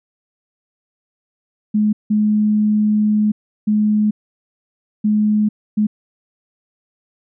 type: tone bursts at uneven times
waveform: sine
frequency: 211.7 Hz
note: G#3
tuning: 33 cents sharp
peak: -12 dBFS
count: 5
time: 1.74-1.93 / 2.1-3.32 / 3.67-4.11 / 5.04-5.49 / 5.77-5.87 s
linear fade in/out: 10 ms
effects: none